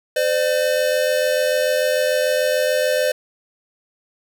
square tone pair together, 513 / 599.8 Hz, C5 / D5, -34 / +36 cents, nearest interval minor third, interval 270 cents, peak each -20 dBFS, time 0.16-3.12 s, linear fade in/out 5 ms, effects none

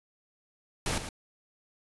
pink noise with echo, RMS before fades -30 dBFS, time 0.86-0.98 s, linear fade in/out 2 ms, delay 110 ms, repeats 1, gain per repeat -9 dB, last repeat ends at 1.09 s, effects resampled to 24000 Hz

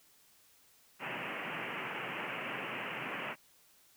white band-pass noise, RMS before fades -40 dBFS, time 0.99-3.36 s, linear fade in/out 50 ms, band 120 to 2900 Hz, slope 96 dB/octave, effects white hiss -65 dBFS RMS until 3.96 s

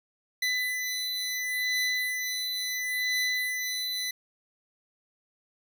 25% pulse beating tone pair, 2000 / 2000.72 Hz, B6 / B6, +21 / +22 cents, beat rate 0.72 Hz, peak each -29 / -26 dBFS, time 0.42-4.11 s, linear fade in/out 5 ms, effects none

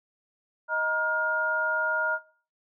sine tone cluster, 627 / 946 / 1418 Hz, D#5 / A#5 / F6, +13 / +25 / +26 cents, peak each -32 / -30 / -26 dBFS, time 0.68-2.19 s, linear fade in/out 50 ms, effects noise-tail reverb RT60 0.4 s tail -17 dB re dry

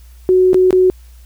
sine tone with dropouts, 369.7 Hz, F#4, 1 cent flat, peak -7 dBFS, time 0.29-0.9 s, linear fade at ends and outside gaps 0 ms, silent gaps 0.532-0.544 / 0.707-0.728 s, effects added 60 Hz sine -37 dBFS peak until 1.25 s + white hiss -52 dBFS RMS until 1.25 s

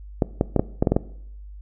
clicks, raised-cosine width 2 ms, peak -4 dBFS, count 8, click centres 0.222 / 0.411 / 0.563 / 0.595 / 0.825 / 0.872 / 0.92 / 0.965 s, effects noise-tail reverb RT60 0.7 s tail -19 dB re dry + added 50 Hz sine -37 dBFS peak until 1.61 s

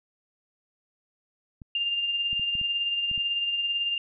clicks, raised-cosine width 5 ms, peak -30 dBFS, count 7, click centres 1.618 / 2.33 / 2.396 / 2.553 / 2.614 / 3.114 / 3.178 s
sine tone with tremolo, 2800 Hz, F7, 4 cents sharp, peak -23 dBFS, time 1.75-3.98 s, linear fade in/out 2 ms, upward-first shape sine, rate 18 Hz, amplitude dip 40%
effects none

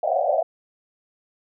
pink band-pass noise, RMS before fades -21 dBFS, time 0.03-0.43 s, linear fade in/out 10 ms, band 550 to 740 Hz, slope 96 dB/octave, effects none

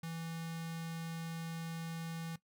square tone with notch filter, 164.81 Hz, E3, in tune, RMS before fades -42 dBFS, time 0.03-2.36 s, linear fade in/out 5 ms, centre 380 Hz, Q 0.59, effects noise-tail reverb RT60 0.1 s tail -17 dB re dry

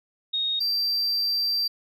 sine / triangle tone pair in turn, 3729 / 4698 Hz, A#7 / D8, 0 / 0 cents, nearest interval major third, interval 400 cents, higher second, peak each -23 / -21 dBFS, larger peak second, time 0.33-0.6 / 0.6-1.68 s, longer second, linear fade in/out 10 ms, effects none

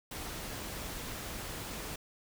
pink noise, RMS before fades -41 dBFS, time 0.11-1.96 s, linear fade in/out 5 ms, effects none

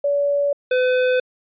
sine / square tone pair in turn, 571 / 505.6 Hz, D5 / B4, -49 / +41 cents, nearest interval major second, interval 210 cents, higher first, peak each -16 dBFS, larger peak neither, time 0.04-0.53 / 0.71-1.2 s, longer neither, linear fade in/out 5 ms, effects resampled to 8000 Hz

